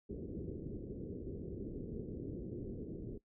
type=low-pass noise; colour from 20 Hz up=white; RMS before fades=-44 dBFS; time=0.09-3.18 s; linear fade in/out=10 ms; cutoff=440 Hz; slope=48 dB/octave; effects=noise-tail reverb RT60 0.1 s tail -18 dB re dry